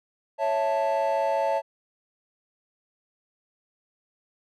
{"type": "chord", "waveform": "triangle", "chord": "A major", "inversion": "first", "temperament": "equal", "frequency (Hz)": [554.4, 659.3, 880], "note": ["C#5", "E5", "A5"], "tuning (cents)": [0, 0, 0], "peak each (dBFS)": -24, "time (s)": [0.38, 1.62], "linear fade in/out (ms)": 50, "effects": ["tanh soft clip ceiling -14 dBFS"]}